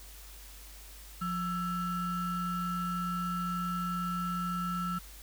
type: ring-modulated tone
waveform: triangle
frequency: 753 Hz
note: F#5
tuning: 30 cents sharp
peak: -26 dBFS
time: 1.21-4.99 s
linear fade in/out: 10 ms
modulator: 576 Hz
effects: added 50 Hz sine -49 dBFS peak until 5.22 s + white hiss -52 dBFS RMS until 5.22 s